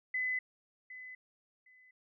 sine tone with echo, 2015 Hz, B6, 34 cents sharp, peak -31 dBFS, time 0.14-0.39 s, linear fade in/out 5 ms, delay 760 ms, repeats 2, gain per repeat -14 dB, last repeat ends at 1.91 s, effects none

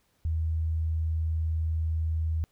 sine tone, 80.2 Hz, E2, 47 cents flat, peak -25 dBFS, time 0.25-2.44 s, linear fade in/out 0 ms, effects pink hiss -70 dBFS RMS until 2.51 s

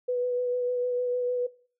sine tone with vibrato, 493.9 Hz, B4, in tune, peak -24 dBFS, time 0.08-1.47 s, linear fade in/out 10 ms, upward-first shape sine, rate 6.6 Hz, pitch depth 14 cents each way, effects noise-tail reverb RT60 0.4 s tail -18 dB re dry

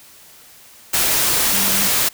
sine tone in noise, 196 Hz, G3, in tune, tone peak -27 dBFS, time 1.53-1.88 s, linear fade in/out 10 ms, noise white, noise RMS -17 dBFS, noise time 0.93-2.09 s, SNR -13 dB, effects white hiss -45 dBFS RMS until 2.13 s

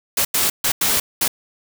white noise bursts at uneven times, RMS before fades -18 dBFS, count 5, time 0.17-0.25 / 0.34-0.5 / 0.64-0.72 / 0.81-1 / 1.21-1.28 s, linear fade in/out 5 ms, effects none

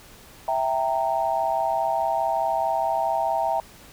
sine chord, E diminished, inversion none, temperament equal with one note detuned, 659.3 / 784 / 923.2 Hz, E5 / G5 / Bb5, 0 / 0 / -17 cents, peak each -25 / -25 / -26 dBFS, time 0.48-3.6 s, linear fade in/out 2 ms, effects pink hiss -48 dBFS RMS until 3.92 s

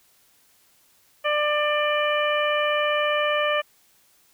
harmonic tone, 595 Hz, D5, 22 cents sharp, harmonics 1 / 2 / 3 / 4 / 5, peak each -23 / -26 / -28 / -29 / -30 dBFS, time 1.24-3.62 s, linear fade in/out 20 ms, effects white hiss -60 dBFS RMS until 4.33 s

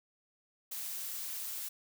blue noise, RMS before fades -40 dBFS, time 0.71-1.69 s, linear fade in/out 10 ms, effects none

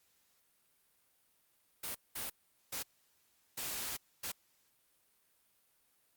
white noise bursts at uneven times, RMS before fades -40 dBFS, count 5, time 1.83-1.95 / 2.15-2.3 / 2.72-2.83 / 3.57-3.97 / 4.23-4.32 s, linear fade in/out 10 ms, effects white hiss -73 dBFS RMS until 6.16 s + Opus 48 kbps

